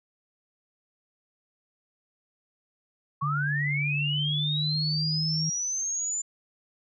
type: linear sweep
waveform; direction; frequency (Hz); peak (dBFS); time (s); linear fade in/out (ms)
sine; up; 1085 to 7140; -27; 3.21-6.22; 10
type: tone with pitch glide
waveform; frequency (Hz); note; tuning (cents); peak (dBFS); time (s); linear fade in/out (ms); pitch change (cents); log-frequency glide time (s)
sine; 145.1 to 158.23; D3 to D#3; -21 to +29; -27; 3.22-5.5; 10; +150; 3.98-5.32
effects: none